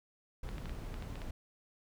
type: noise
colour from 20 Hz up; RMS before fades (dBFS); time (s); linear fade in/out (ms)
brown; -42; 0.43-1.31; 5
type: clicks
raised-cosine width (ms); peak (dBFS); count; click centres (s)
0.3; -31; 8; 0.49 / 0.582 / 0.657 / 0.695 / 0.942 / 1.024 / 1.156 / 1.218
effects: none